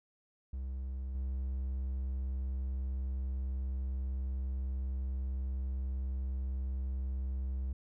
triangle tone with level steps, 65.41 Hz, C2, in tune, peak -34 / -31 dBFS, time 0.53-7.73 s, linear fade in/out 5 ms, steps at 1.15 s, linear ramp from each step 2 ms, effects none

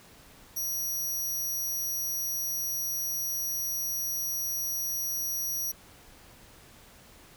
15% pulse tone, 5780 Hz, F#8, 41 cents flat, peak -24 dBFS, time 0.56-5.72 s, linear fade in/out 10 ms, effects pink hiss -54 dBFS RMS until 7.36 s

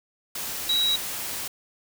sine tone in noise, 3865 Hz, B7, 38 cents flat, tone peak -20 dBFS, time 0.69-0.96 s, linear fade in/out 5 ms, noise white, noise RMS -32 dBFS, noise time 0.35-1.48 s, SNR +9 dB, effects none

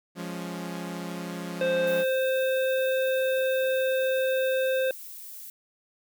sawtooth chord, Db major, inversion first, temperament equal, 174.61 / 207.7 / 277.2 Hz, F3 / Ab3 / Db4, 0 / 0 / 0 cents, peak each -31 / -35 / -36 dBFS, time 0.15-2.05 s, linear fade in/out 50 ms
harmonic tone, 523.3 Hz, C5, in tune, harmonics 1 / 3 / 5 / 7, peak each -23 / -33 / -37 / -40 dBFS, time 1.61-4.91 s, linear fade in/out 2 ms
violet noise, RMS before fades -42 dBFS, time 1.87-5.5 s, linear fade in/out 2 ms
effects none

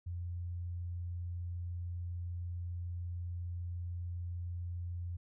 sine tone with vibrato, 87.31 Hz, F2, in tune, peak -37 dBFS, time 0.06-5.17 s, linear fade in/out 10 ms, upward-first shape sine, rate 20 Hz, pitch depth 31 cents each way, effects none

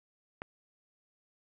click, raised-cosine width 0.5 ms, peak -23 dBFS, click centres 0.419 s, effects none

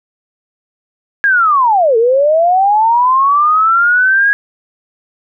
sine linear two-way sweep, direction down then up, 1661.2 to 440 to 1661.2 Hz, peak -7 dBFS, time 1.24-4.33 s, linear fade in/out 0 ms, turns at 1.97 s, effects none

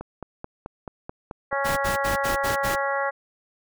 click train, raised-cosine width 1 ms, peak -20 dBFS, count 8, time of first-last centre 0.01-1.528 s, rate 4.61 Hz
harmonic tone, 277.2 Hz, C#4, in tune, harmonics 2 / 3 / 4 / 5 / 6 / 7, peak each -27 / -29 / -30 / -31 / -32 / -32 dBFS, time 1.51-3.11 s, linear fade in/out 20 ms
pink noise bursts, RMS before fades -29 dBFS, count 6, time 1.64-2.76 s, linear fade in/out 20 ms, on 130 ms, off 68 ms
effects none

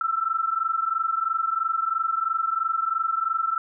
sine tone pair together, 1318.5 / 1341.5 Hz, E6 / E6, 0 / +30 cents, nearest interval unison, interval 30 cents, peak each -25 dBFS, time 0.01-3.58 s, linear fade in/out 2 ms, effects none

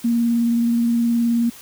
sine tone with vibrato, 234.3 Hz, A#3, 9 cents sharp, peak -15 dBFS, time 0.04-1.5 s, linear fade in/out 10 ms, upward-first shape sine, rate 19 Hz, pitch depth 17 cents each way, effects white hiss -42 dBFS RMS until 1.61 s

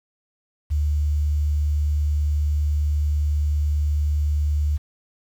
sine tone, 74.2 Hz, D2, 18 cents sharp, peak -18 dBFS, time 0.7-4.78 s, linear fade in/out 20 ms, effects 8-bit

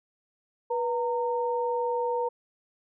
sine tone pair together, 487.1 / 919.5 Hz, B4 / A#5, -24 / -24 cents, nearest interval major seventh, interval 1100 cents, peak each -27 / -29 dBFS, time 0.7-2.29 s, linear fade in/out 10 ms, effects none

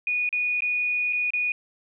sine tone with dropouts, 2463 Hz, D#7, 18 cents flat, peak -22 dBFS, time 0.07-1.52 s, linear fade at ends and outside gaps 2 ms, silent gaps 0.291-0.327 / 0.606-0.621 / 1.127-1.131 / 1.305-1.335 s, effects none

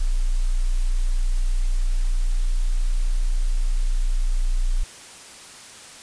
sine tone, 29.88 Hz, A#0, 44 cents sharp, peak -17 dBFS, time 0-4.84 s, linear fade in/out 10 ms, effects white hiss -42 dBFS RMS until 6.02 s + resampled to 22050 Hz

